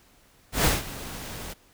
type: noise with ADSR envelope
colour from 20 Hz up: pink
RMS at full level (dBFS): -20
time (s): 0.52-1.54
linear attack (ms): 130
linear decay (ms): 170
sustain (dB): -17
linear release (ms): 16
effects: pink hiss -59 dBFS RMS until 1.73 s